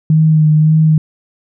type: tone with vibrato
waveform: sine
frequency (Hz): 155.56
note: D#3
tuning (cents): 0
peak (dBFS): -6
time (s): 0.1-0.98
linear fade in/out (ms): 2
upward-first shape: sine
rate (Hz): 1.8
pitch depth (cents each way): 25
effects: none